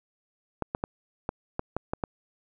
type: clicks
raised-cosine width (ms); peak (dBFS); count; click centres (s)
1; -14; 8; 0.623 / 0.749 / 0.839 / 1.291 / 1.594 / 1.766 / 1.935 / 2.038
effects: none